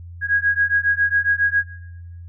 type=beating tone pair; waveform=sine; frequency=1643 / 1650.3 Hz; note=G#6 / G#6; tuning=-19 / -11 cents; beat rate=7.3 Hz; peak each=-19 dBFS; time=0.21-1.64 s; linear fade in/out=50 ms; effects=noise-tail reverb RT60 1.0 s tail -17 dB re dry + added 86 Hz sine -34 dBFS peak until 2.28 s